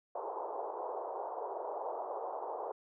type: band-pass noise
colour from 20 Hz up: white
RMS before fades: -40 dBFS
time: 0.15-2.72 s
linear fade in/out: 5 ms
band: 400 to 980 Hz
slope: 48 dB/octave
effects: none